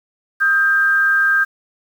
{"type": "tone pair together", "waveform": "sine", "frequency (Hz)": [1262.8, 1591], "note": ["D#6", "G6"], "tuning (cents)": [25, 25], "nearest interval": "major third", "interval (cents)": 400, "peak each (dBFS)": [-22, -12], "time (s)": [0.4, 1.45], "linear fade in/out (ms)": 20, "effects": ["7-bit"]}